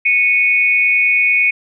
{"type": "tone pair together", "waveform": "sine", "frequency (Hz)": [2209, 2480], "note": ["C#7", "D#7"], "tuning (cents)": [-7, -6], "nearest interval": "major second", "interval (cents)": 201, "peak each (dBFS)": -13, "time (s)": [0.05, 1.51], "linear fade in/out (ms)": 10, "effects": []}